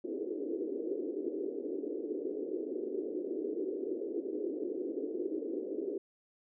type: band-pass noise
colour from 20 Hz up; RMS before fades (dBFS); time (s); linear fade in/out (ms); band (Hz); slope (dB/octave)
pink; -37; 0.04-5.98; 5; 300 to 450; 48
effects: none